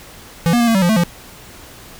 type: tone with pitch steps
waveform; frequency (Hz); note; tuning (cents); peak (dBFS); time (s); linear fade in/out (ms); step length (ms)
square; 167.8 / 239.2 / 235.4 / 227.6 / 191.7 / 174.3 / 219.7 / 173; E3 / A#3 / A#3 / A#3 / G3 / F3 / A3 / F3; +31 / +45 / +17 / -41 / -38 / -3 / -2 / -16; -12; 0.46-1.036; 0; 72
effects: pink hiss -39 dBFS RMS until 1.99 s